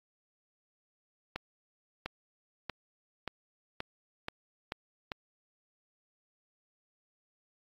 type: accelerating click train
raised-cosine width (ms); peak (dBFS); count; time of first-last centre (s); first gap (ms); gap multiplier
0.3; -19; 8; 1.36-5.119; 700; 0.91
effects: AAC 32 kbps